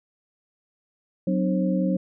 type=tone cluster; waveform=sine; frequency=185.9 / 257 / 302.5 / 535 Hz; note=F#3 / C4 / D#4 / C5; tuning=+8 / -31 / -49 / +38 cents; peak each=-22 / -29 / -28 / -29 dBFS; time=1.27-1.97 s; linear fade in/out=5 ms; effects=none